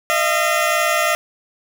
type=tone pair together; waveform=15% pulse; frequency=617 / 679.8 Hz; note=D#5 / F5; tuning=-15 / -47 cents; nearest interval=major second; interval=168 cents; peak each=-12 dBFS; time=0.1-1.15 s; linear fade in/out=0 ms; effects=none